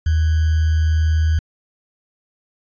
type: tone with sample-and-hold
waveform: sine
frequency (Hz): 79.1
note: D#2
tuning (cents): +29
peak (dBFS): -13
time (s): 0.06-1.39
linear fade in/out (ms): 5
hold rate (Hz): 1575
effects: resampled to 16000 Hz